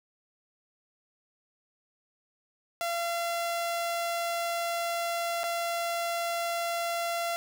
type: tone with dropouts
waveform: sawtooth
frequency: 683 Hz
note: F5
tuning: 39 cents flat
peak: -25 dBFS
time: 2.81-7.36 s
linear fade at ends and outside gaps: 0 ms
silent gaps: 5.434-5.44 s
effects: none